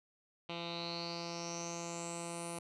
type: tone with low-pass filter sweep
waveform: 10% pulse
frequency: 170 Hz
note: F3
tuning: 46 cents flat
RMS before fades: -42 dBFS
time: 0.49-2.59 s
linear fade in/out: 5 ms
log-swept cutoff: 3400 to 10000 Hz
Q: 8.7
effects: none